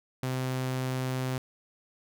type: tone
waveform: sawtooth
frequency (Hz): 129.3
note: C3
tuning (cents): -20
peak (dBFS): -25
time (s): 0.23-1.38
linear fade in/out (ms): 2
effects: none